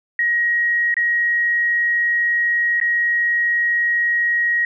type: tone with dropouts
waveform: sine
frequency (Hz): 1892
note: A#6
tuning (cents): +25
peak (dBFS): -15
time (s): 0.19-4.65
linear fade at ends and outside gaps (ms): 2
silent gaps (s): 0.942-0.967 / 2.801-2.813
effects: none